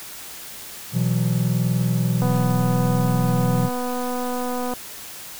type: chord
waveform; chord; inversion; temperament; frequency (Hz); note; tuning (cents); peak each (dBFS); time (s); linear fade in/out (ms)
triangle; B suspended fourth; none; equal; 123.47 / 164.81 / 185; B2 / E3 / F#3; 0 / 0 / 0; -19 / -21 / -22; 0.92-3.7; 50
type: click train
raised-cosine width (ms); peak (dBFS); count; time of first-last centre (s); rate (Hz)
1; -15; 625; 2.22-4.736; 248
effects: white hiss -37 dBFS RMS until 5.39 s